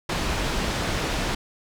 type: low-pass noise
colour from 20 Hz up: pink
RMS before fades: -26 dBFS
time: 0.09-1.35 s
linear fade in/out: 5 ms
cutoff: 5700 Hz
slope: 12 dB/octave
effects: none